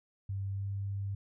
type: tone with pitch glide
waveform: sine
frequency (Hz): 98 to 99.14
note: G2 to G2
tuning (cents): 0 to +20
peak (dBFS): -33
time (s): 0.29-1.15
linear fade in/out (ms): 5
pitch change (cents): +20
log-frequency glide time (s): 0.52-0.67
effects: none